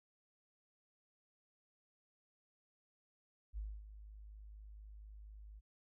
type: tone with ADSR envelope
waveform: sine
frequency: 52.1 Hz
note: G#1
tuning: 6 cents sharp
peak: -39 dBFS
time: 3.53-5.61 s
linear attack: 44 ms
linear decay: 250 ms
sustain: -12 dB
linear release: 30 ms
effects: none